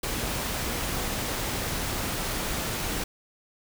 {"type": "noise", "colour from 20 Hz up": "pink", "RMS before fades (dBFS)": -30, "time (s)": [0.03, 3.04], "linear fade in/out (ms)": 5, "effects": []}